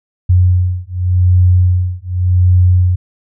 sine beating tone pair, 90 / 90.87 Hz, F#2 / F#2, -47 / -31 cents, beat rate 0.87 Hz, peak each -11 dBFS, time 0.29-2.96 s, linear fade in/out 10 ms, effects none

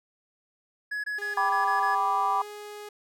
triangle tone bursts, 1686 Hz, G#6, 26 cents sharp, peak -27 dBFS, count 7, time 0.91-1.952 s, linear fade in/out 10 ms, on 130 ms, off 22 ms
sawtooth tone with pitch glide, 408.5 to 416.4 Hz, G#4 to G#4, -29 to +5 cents, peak -35 dBFS, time 1.18-2.89 s, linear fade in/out 5 ms, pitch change +34 cents, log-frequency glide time 1.33-2.48 s
sine chord, G major, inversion none, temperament equal, 784 / 987.8 / 1174.7 Hz, G5 / B5 / D6, 0 / 0 / 0 cents, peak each -27 dBFS, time 1.37-2.42 s, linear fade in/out 5 ms
effects none

